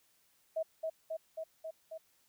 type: tone with echo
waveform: sine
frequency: 642 Hz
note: E5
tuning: 46 cents flat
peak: -31 dBFS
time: 0.56-0.63 s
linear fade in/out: 10 ms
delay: 270 ms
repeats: 5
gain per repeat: -2 dB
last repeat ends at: 1.98 s
effects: white hiss -71 dBFS RMS until 2.28 s